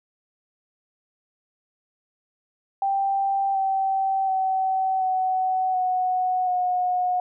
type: tone with pitch steps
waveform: sine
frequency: 785 / 772.9 / 760.9 / 749.1 / 737.5 / 726.1 Hz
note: G5 / G5 / F#5 / F#5 / F#5 / F#5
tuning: +2 / -25 / +48 / +21 / -6 / -33 cents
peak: -20 dBFS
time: 2.82-7.2 s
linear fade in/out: 2 ms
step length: 730 ms
effects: none